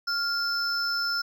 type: tone pair together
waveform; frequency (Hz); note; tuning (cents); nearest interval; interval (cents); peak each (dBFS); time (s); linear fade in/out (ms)
triangle; 1396.9 / 5278; F6 / E8; 0 / +1; octave + major seventh; 2301; -26 / -27; 0.07-1.22; 10
effects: none